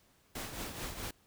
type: noise with tremolo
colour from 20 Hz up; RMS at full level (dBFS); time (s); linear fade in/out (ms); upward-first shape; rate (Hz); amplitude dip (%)
pink; -39; 0.35-1.11; 5; triangle; 4.6; 60
effects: pink hiss -68 dBFS RMS until 1.26 s